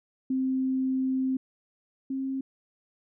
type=tone pair in turn; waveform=sine; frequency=261.8 / 267.1 Hz; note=C4 / C4; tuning=+1 / +36 cents; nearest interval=unison; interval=35 cents; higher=second; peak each=-24 / -28 dBFS; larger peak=first; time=0.3-1.37 / 2.1-2.41 s; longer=first; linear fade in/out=5 ms; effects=none